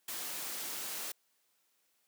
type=noise; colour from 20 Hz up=white; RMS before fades=-40 dBFS; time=0.08-1.12 s; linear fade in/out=5 ms; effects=white hiss -75 dBFS RMS until 2.07 s + high-pass 200 Hz 12 dB/octave